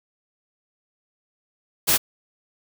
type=noise; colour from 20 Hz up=white; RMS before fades=-18 dBFS; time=1.87-1.98 s; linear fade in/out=20 ms; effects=none